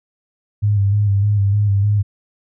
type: tone with vibrato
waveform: sine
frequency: 101.6 Hz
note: G#2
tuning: 38 cents flat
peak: -12 dBFS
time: 0.62-2.03 s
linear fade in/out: 20 ms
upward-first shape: square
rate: 3.3 Hz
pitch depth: 37 cents each way
effects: none